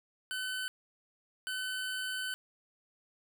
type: tone bursts at uneven times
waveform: 25% pulse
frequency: 1515 Hz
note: F#6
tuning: 40 cents sharp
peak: -31 dBFS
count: 2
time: 0.31-0.68 / 1.47-2.34 s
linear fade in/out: 0 ms
effects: none